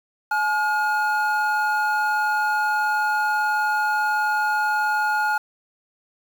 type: tone pair together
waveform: triangle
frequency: 850 / 1429.5 Hz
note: G#5 / F6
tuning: +40 / +40 cents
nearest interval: major sixth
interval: 900 cents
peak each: -20 dBFS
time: 0.31-5.38 s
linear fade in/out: 5 ms
effects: 7-bit